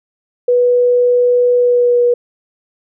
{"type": "tone with pitch glide", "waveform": "sine", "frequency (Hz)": [490.3, 483.5], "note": ["B4", "B4"], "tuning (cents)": [-13, -37], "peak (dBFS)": -8, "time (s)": [0.48, 2.14], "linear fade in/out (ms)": 5, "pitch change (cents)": -24, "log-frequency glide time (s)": [1.56, 2.03], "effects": []}